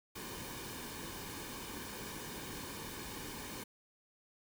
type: noise with comb filter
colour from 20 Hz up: pink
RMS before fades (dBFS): -45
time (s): 0.15-3.64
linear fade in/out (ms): 10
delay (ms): 1.5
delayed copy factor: -0.6
effects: none